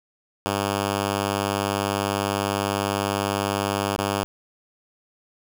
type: tone with dropouts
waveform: 5% pulse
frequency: 100 Hz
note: G2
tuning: 35 cents sharp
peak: -11 dBFS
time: 0.46-4.24 s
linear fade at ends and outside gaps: 0 ms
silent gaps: 3.962-3.981 s
effects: none